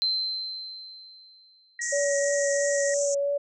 sine tone with exponential decay, 4097 Hz, C8, 37 cents flat, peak -21 dBFS, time 0.02-1.82 s, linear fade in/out 0 ms, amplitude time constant 390 ms
sine tone, 1900 Hz, A#6, 33 cents sharp, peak -31 dBFS, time 1.79-2.94 s, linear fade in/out 2 ms
white band-pass noise, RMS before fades -32 dBFS, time 1.81-3.15 s, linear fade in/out 10 ms, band 5700 to 7800 Hz, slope 96 dB/octave
sine tone with vibrato, 567 Hz, C#5, 39 cents sharp, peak -23 dBFS, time 1.92-3.38 s, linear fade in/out 10 ms, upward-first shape triangle, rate 3 Hz, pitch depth 16 cents each way
effects none

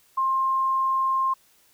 sine tone, 1060 Hz, C6, 22 cents sharp, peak -20 dBFS, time 0.17-1.34 s, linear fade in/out 10 ms, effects white hiss -60 dBFS RMS until 1.73 s

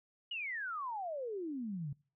sine exponential sweep, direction down, 2960 to 133.7 Hz, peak -37 dBFS, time 0.31-1.93 s, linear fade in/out 5 ms, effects noise-tail reverb RT60 0.4 s tail -24 dB re dry

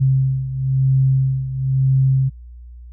sine beating tone pair, 132.8 / 133.8 Hz, C3 / C3, +26 / +39 cents, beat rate 1 Hz, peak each -15 / -20 dBFS, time 0-2.3 s, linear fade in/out 20 ms, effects added 60 Hz sine -35 dBFS peak until 2.92 s

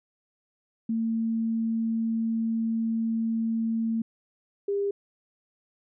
sine tone pair in turn, 226 / 401.5 Hz, A3 / G4, +47 / +41 cents, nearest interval minor seventh, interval 994 cents, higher second, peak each -24 dBFS, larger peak neither, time 0.89-4.02 / 4.68-4.91 s, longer first, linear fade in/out 5 ms, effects none

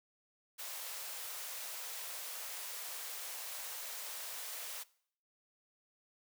white high-pass noise, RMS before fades -44 dBFS, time 0.58-4.84 s, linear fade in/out 20 ms, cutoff 460 Hz, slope 48 dB/octave, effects noise-tail reverb RT60 0.6 s tail -21 dB re dry

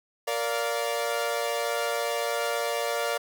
sawtooth chord, Bb major, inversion none, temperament equal with one note detuned, 466.2 / 580.6 / 698.5 Hz, Bb4 / D5 / F5, 0 / -20 / 0 cents, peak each -27 / -26 / -28 dBFS, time 0.27-3.18 s, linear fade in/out 10 ms, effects none

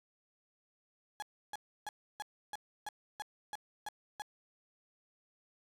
35% pulse tone bursts, 838 Hz, G#5, 15 cents sharp, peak -37 dBFS, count 10, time 1.2-4.22 s, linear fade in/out 0 ms, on 23 ms, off 310 ms, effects resampled to 32000 Hz

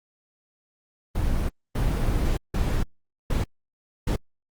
brown noise bursts at uneven times, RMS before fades -23 dBFS, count 5, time 1.15-1.49 / 1.75-2.37 / 2.54-2.83 / 3.3-3.44 / 4.07-4.16 s, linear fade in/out 5 ms, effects Opus 24 kbps

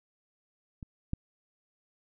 clicks, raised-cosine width 5 ms, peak -29 / -18 dBFS, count 2, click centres 0.828 / 1.134 s, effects none

